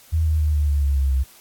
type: tone with pitch steps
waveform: sine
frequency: 80.3 / 78.1 / 75.97 / 73.89 / 71.87 / 69.91 / 67.99 / 66.13 Hz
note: E2 / D#2 / D#2 / D2 / D2 / C#2 / C#2 / C2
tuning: -45 / +7 / -41 / +11 / -37 / +15 / -33 / +19 cents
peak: -16 dBFS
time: 0.12-1.24 s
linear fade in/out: 20 ms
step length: 140 ms
effects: white hiss -49 dBFS RMS until 1.4 s + AAC 64 kbps